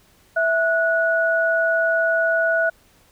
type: tone pair together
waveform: sine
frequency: 658 / 1466 Hz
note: E5 / F#6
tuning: -3 / -16 cents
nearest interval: octave + major second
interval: 1387 cents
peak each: -19 dBFS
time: 0.36-2.7 s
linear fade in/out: 10 ms
effects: pink hiss -56 dBFS RMS until 3.11 s